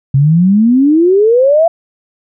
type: exponential sweep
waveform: sine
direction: up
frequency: 132.1 to 686 Hz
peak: -5 dBFS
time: 0.14-1.68 s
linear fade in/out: 5 ms
effects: none